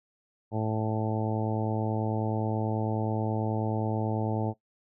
harmonic tone, 109.3 Hz, A2, 11 cents flat, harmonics 1 / 2 / 3 / 4 / 5 / 6 / 7 / 8, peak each -30 / -33 / -35 / -36 / -37 / -38 / -38 / -39 dBFS, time 0.51-4.54 s, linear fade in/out 50 ms, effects noise-tail reverb RT60 0.1 s tail -17 dB re dry

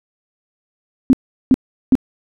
sine tone bursts, 260 Hz, C4, 11 cents flat, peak -6 dBFS, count 3, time 1.1-1.953 s, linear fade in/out 0 ms, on 31 ms, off 380 ms, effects none

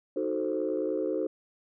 sine chord, D# diminished seventh, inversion none, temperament equal, 311.1 / 370 / 440 / 523.3 Hz, D#4 / F#4 / A4 / C5, 0 / 0 / 0 / 0 cents, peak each -32 dBFS, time 0.16-1.27 s, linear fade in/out 5 ms, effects tanh soft clip ceiling -19 dBFS

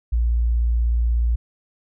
sine tone, 58.27 Hz, A#1, in tune, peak -16 dBFS, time 0.12-1.36 s, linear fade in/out 10 ms, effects none

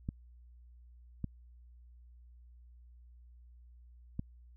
clicks, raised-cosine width 5 ms, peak -23 dBFS, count 3, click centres 0.089 / 1.243 / 4.194 s, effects added 60 Hz sine -54 dBFS peak until 4.56 s

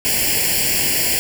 white noise with comb filter, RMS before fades -18 dBFS, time 0.05-1.19 s, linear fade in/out 0 ms, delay 0.4 ms, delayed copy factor +1, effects none

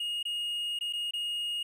triangle tone with dropouts, 2863 Hz, F7, 42 cents sharp, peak -29 dBFS, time 0-1.63 s, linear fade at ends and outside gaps 5 ms, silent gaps 0.229-0.252 / 0.79-0.809 / 0.927-0.933 / 1.11-1.135 s, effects 11-bit

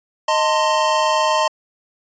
square chord, A diminished, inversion second, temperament equal with one note detuned, 622.3 / 898 / 1046.5 Hz, Eb5 / A5 / C6, 0 / +35 / 0 cents, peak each -20 dBFS, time 0.28-1.48 s, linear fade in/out 5 ms, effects resampled to 16000 Hz

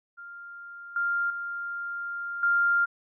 sine tone with level steps, 1397 Hz, F6, in tune, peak -40 / -24 / -31 / -20 dBFS, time 0.17-2.86 s, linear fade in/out 20 ms, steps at 0.96 / 1.3 / 2.43 s, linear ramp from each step 2 ms, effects none

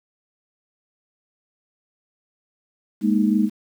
sine chord, Ab suspended second, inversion none, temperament equal, 207.7 / 233.1 / 311.1 Hz, Ab3 / Bb3 / Eb4, 0 / 0 / 0 cents, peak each -18 / -21 / -22 dBFS, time 3.01-3.5 s, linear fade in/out 50 ms, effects 8-bit

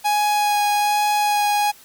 45% pulse tone with vibrato, 830.6 Hz, G#5, in tune, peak -16 dBFS, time 0.04-1.72 s, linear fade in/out 20 ms, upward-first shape sine, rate 1.2 Hz, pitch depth 9 cents each way, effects white hiss -47 dBFS RMS until 1.84 s + MP3 96 kbps

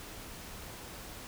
silence, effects pink hiss -46 dBFS RMS until 1.27 s

